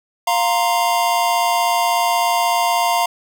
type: chord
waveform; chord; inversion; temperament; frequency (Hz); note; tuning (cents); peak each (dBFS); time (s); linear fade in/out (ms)
square; F suspended fourth; none; just; 698.5 / 931.3 / 1047.7; F5 / Bb5 / C6; 0 / -2 / +2; -19 / -19 / -24; 0.27-3.06; 5
effects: none